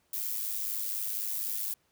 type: noise with amplitude modulation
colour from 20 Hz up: violet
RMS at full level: -31 dBFS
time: 0.13-1.74 s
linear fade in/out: 5 ms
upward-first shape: sine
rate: 104 Hz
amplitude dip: 60%
effects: pink hiss -71 dBFS RMS until 1.91 s + high-pass 60 Hz 12 dB/octave